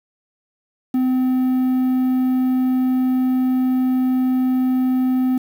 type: tone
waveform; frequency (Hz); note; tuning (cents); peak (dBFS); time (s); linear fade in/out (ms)
triangle; 256.2; C4; -36; -13; 0.94-5.38; 5
effects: 7-bit